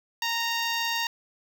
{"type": "tone with notch filter", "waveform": "10% pulse", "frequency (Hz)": 927, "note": "A#5", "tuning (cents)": -10, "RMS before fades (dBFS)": -28, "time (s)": [0.22, 1.07], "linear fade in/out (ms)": 2, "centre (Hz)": 11000, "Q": 0.99, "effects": []}